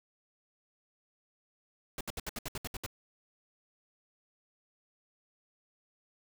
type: noise bursts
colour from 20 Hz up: pink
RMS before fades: -38 dBFS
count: 10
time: 1.98-2.863 s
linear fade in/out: 2 ms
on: 28 ms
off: 67 ms
effects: none